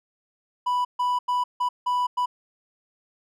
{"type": "tone bursts at uneven times", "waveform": "triangle", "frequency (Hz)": 987.8, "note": "B5", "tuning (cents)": 0, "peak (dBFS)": -19, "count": 6, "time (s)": [[0.66, 0.85], [0.99, 1.19], [1.28, 1.44], [1.6, 1.69], [1.86, 2.07], [2.17, 2.26]], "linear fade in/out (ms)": 10, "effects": []}